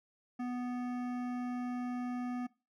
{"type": "tone with hard clipping", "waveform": "sine", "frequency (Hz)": 246.9, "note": "B3", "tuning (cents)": 0, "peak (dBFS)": -37, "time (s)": [0.39, 2.47], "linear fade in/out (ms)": 10, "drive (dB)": 14, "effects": ["noise-tail reverb RT60 0.3 s tail -21 dB re dry"]}